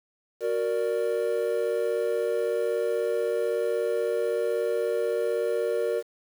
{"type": "chord", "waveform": "triangle", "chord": "Gb augmented", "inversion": "none", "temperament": "equal", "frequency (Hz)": [370, 466.2, 587.3], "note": ["Gb4", "Bb4", "D5"], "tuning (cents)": [0, 0, 0], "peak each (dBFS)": [-29, -24, -28], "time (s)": [0.4, 6.03], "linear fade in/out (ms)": 50, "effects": ["8-bit"]}